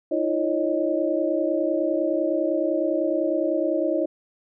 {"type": "tone cluster", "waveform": "sine", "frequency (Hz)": [312.7, 342.6, 552, 618], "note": ["D#4", "F4", "C#5", "D#5"], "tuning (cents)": [9, -33, -7, -12], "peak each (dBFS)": -26, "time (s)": [0.11, 4.06], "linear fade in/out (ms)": 10, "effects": []}